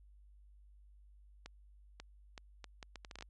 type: accelerating click train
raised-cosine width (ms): 0.2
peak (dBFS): -30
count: 12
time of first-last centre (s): 1.46-3.224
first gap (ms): 540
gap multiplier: 0.7
effects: added 50 Hz sine -58 dBFS peak until 3.29 s + resampled to 22050 Hz